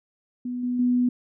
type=tone with level steps; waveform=sine; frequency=246.9 Hz; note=B3; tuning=in tune; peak=-27 / -23 / -18 dBFS; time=0.45-1.09 s; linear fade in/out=5 ms; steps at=0.63 / 0.79 s; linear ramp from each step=5 ms; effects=none